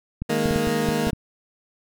clicks, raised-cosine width 5 ms, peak -15 dBFS, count 8, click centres 0.22 / 0.458 / 0.51 / 0.56 / 0.673 / 0.888 / 1.071 / 1.132 s
20% pulse chord, D# suspended fourth, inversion none, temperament equal, 155.56 / 207.7 / 233.1 Hz, D#3 / G#3 / A#3, 0 / 0 / 0 cents, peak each -22 / -22 / -19 dBFS, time 0.29-1.11 s, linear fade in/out 10 ms
effects none

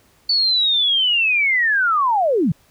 sine linear sweep, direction down, 4510 to 130.81 Hz, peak -14 dBFS, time 0.29-2.52 s, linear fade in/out 5 ms, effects pink hiss -56 dBFS RMS until 2.7 s

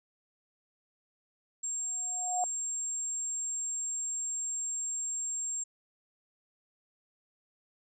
sine tone, 7459 Hz, A#8, in tune, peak -32 dBFS, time 1.63-5.64 s, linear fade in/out 10 ms
sine tone with exponential growth, 731 Hz, F#5, 21 cents flat, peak -26 dBFS, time 1.79-2.44 s, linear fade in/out 1 ms, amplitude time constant 140 ms
effects none

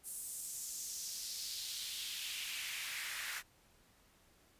pink noise with high-pass filter sweep, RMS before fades -43 dBFS, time 0.03-3.43 s, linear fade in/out 50 ms, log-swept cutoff 9600 to 1600 Hz, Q 2.2, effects pink hiss -68 dBFS RMS until 4.59 s + resampled to 32000 Hz

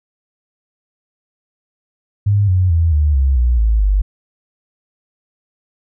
sine tone with pitch steps, 101.9 / 91.84 / 82.77 / 74.6 / 67.23 / 60.59 / 54.61 / 49.21 Hz, G#2 / F#2 / E2 / D2 / C2 / B1 / A1 / G1, -32 / -12 / +8 / +28 / +48 / -32 / -12 / +7 cents, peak -10 dBFS, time 2.26-4.02 s, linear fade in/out 10 ms, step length 220 ms, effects none

